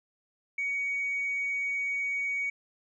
sine tone, 2246 Hz, C#7, 22 cents sharp, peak -27 dBFS, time 0.58-2.5 s, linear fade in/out 5 ms, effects tanh soft clip ceiling -24 dBFS

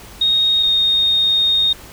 sine tone pair in turn, 3729 / 3701 Hz, A#7 / A#7, 0 / -13 cents, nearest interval unison, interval 13 cents, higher first, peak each -12 dBFS, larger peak neither, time 0.21-0.63 / 0.63-1.73 s, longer second, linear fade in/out 5 ms, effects added 50 Hz sine -44 dBFS peak until 1.92 s + pink hiss -39 dBFS RMS until 1.92 s

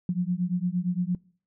sine beating tone pair, 174.61 / 183.31 Hz, F3 / F#3, 0 / -16 cents, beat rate 8.7 Hz, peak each -27 dBFS, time 0.09-1.15 s, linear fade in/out 2 ms, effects noise-tail reverb RT60 0.5 s tail -25 dB re dry

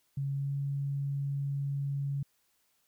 sine tone with pitch glide, 138.59 to 140.04 Hz, C#3 to C#3, 0 to +18 cents, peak -30 dBFS, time 0.17-2.23 s, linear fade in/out 5 ms, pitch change +18 cents, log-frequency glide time 0.32-0.54 s, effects white hiss -73 dBFS RMS until 2.87 s

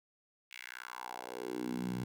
10% pulse tone with high-pass filter sweep, 61.74 Hz, B1, in tune, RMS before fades -41 dBFS, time 0.51-2.04 s, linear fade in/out 5 ms, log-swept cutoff 2500 to 130 Hz, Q 3.3, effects none

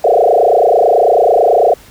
sine tone with frequency modulation, 580 Hz, D5, 22 cents flat, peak -6 dBFS, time 0.04-1.74 s, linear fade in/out 5 ms, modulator 29.1 Hz, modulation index 5.5, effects pink hiss -41 dBFS RMS until 1.9 s

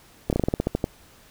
slowing click train, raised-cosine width 2 ms, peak -8 dBFS, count 11, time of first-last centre 0.3-0.841 s, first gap 28 ms, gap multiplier 1.14, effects pink hiss -53 dBFS RMS until 1.3 s

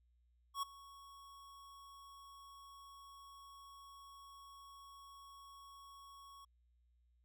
square tone with ADSR envelope, 1108.7 Hz, C#6, in tune, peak -36 dBFS, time 0.54-6.45 s, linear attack 85 ms, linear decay 11 ms, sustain -20 dB, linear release 7 ms, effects added 60 Hz sine -70 dBFS peak until 7.24 s

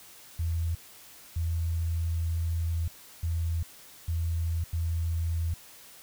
sine tone bursts at uneven times, 83 Hz, E2, 12 cents sharp, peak -26 dBFS, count 5, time 0.39-0.75 / 1.36-2.88 / 3.23-3.63 / 4.08-4.64 / 4.73-5.54 s, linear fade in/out 5 ms, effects white hiss -51 dBFS RMS until 6.02 s

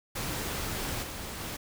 pink noise with level steps, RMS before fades -34 / -39 / -37 dBFS, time 0.15-1.57 s, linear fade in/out 10 ms, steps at 1.02 / 1.39 s, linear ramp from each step 20 ms, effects none

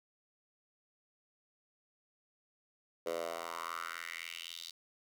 10% pulse tone with high-pass filter sweep, 83.8 Hz, E2, 29 cents sharp, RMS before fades -42 dBFS, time 3.06-4.71 s, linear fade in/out 5 ms, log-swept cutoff 490 to 4200 Hz, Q 3.6, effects none

